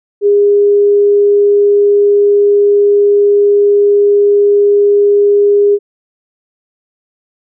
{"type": "tone", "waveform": "sine", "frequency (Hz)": 407.8, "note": "G#4", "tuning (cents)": -32, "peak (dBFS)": -5, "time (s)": [0.21, 5.79], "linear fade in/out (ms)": 50, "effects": []}